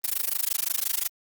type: noise with amplitude modulation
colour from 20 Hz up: blue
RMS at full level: -23 dBFS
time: 0.04-1.08 s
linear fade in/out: 2 ms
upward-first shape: sine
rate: 25.7 Hz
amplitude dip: 100%
effects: Opus 32 kbps